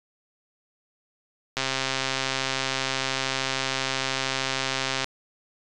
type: click train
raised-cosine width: 0.2 ms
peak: -8 dBFS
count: 463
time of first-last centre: 1.57-5.044 s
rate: 133 Hz
effects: resampled to 24000 Hz